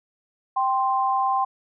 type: tone pair together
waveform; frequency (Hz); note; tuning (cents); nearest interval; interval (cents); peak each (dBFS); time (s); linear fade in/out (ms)
sine; 784 / 1046.5; G5 / C6; 0 / 0; perfect fourth; 500; -22 / -22; 0.56-1.45; 10
effects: none